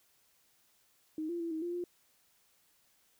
sine tone with pitch steps, 312.5 / 343.9 / 334.8 / 317.7 / 347.6 / 351.9 Hz, D#4 / F4 / E4 / D#4 / F4 / F4, +8 / -27 / +27 / +36 / -8 / +13 cents, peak -34 dBFS, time 1.18-1.84 s, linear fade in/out 2 ms, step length 110 ms, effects white hiss -70 dBFS RMS until 3.19 s

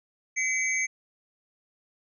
sine tone cluster, 2046 / 2280 / 6390 Hz, C7 / C#7 / G8, -39 / +48 / +32 cents, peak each -28 / -29 / -30 dBFS, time 0.36-0.87 s, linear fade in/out 20 ms, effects none

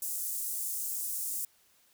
pink high-pass noise, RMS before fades -35 dBFS, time 0.02-1.45 s, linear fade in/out 2 ms, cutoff 8000 Hz, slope 24 dB/octave, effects white hiss -66 dBFS RMS until 1.93 s

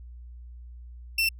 30% pulse tone, 2689 Hz, E7, 34 cents sharp, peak -19 dBFS, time 1.18-1.29 s, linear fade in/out 5 ms, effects added 60 Hz sine -41 dBFS peak until 1.39 s

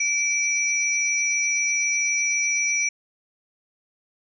sine tone pair together, 2323 / 5854 Hz, D7 / F#8, -20 / -19 cents, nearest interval octave + major third, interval 1601 cents, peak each -22 / -24 dBFS, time 0-2.89 s, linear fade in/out 5 ms, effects none

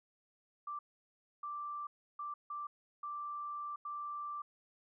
sine tone bursts at uneven times, 1174.7 Hz, D6, in tune, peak -39 dBFS, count 6, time 0.67-0.79 / 1.43-1.87 / 2.19-2.34 / 2.5-2.67 / 3.03-3.76 / 3.85-4.42 s, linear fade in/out 5 ms, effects none

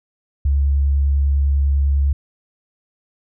sine tone with vibrato, 69.9 Hz, C#2, 15 cents sharp, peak -13 dBFS, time 0.45-2.13 s, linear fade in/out 5 ms, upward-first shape sine, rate 10 Hz, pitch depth 11 cents each way, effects none

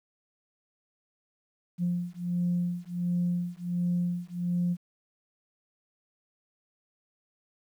sine beating tone pair, 175.1 / 176.5 Hz, F3 / F3, +5 / +19 cents, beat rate 1.4 Hz, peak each -29 dBFS, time 1.78-4.77 s, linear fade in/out 50 ms, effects tanh soft clip ceiling -20 dBFS + 10-bit

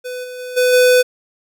square tone with level steps, 500 Hz, B4, 21 cents sharp, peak -25 / -29 / -27 / -12 / -9 dBFS, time 0.04-1.03 s, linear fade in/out 20 ms, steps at 0.23 / 0.38 / 0.56 / 0.72 s, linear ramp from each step 20 ms, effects none

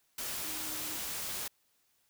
sine tone in noise, 311.1 Hz, D#4, in tune, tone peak -49 dBFS, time 0.44-0.97 s, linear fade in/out 5 ms, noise white, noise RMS -38 dBFS, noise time 0.18-1.48 s, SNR -14 dB, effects white hiss -73 dBFS RMS until 2.09 s

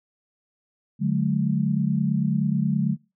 sine tone cluster, 147.5 / 184.7 / 214 Hz, D3 / F#3 / A3, +8 / -3 / -48 cents, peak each -24 dBFS, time 0.99-2.97 s, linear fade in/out 50 ms, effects noise-tail reverb RT60 0.3 s tail -26 dB re dry

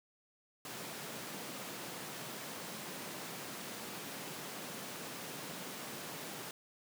pink high-pass noise, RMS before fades -45 dBFS, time 0.65-6.51 s, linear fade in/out 2 ms, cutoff 150 Hz, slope 24 dB/octave, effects none

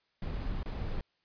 brown noise with dropouts, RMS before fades -35 dBFS, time 0.22-1.01 s, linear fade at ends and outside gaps 2 ms, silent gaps 0.631-0.658 s, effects white hiss -75 dBFS RMS until 1.24 s + resampled to 11025 Hz

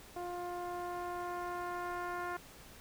10% pulse tone with low-pass filter sweep, 353 Hz, F4, 19 cents sharp, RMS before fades -40 dBFS, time 0.16-2.37 s, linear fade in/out 5 ms, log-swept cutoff 720 to 1400 Hz, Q 1.3, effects pink hiss -55 dBFS RMS until 2.8 s

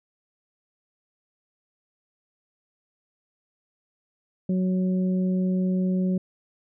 harmonic tone, 185 Hz, F#3, in tune, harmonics 1 / 2 / 3, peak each -21 / -33 / -37 dBFS, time 4.49-6.18 s, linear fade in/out 5 ms, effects none

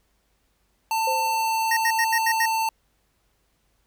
square tone, 893 Hz, A5, 25 cents sharp, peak -22 dBFS, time 0.91-2.69 s, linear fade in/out 2 ms
sine tone with exponential decay, 521 Hz, C5, 7 cents flat, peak -24 dBFS, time 1.07-1.67 s, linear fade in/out 5 ms, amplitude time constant 130 ms
square tone bursts, 1864.7 Hz, A#6, in tune, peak -21 dBFS, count 6, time 1.71-2.458 s, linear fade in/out 5 ms, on 58 ms, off 80 ms
effects added 50 Hz sine -69 dBFS peak until 3.86 s + pink hiss -69 dBFS RMS until 3.86 s

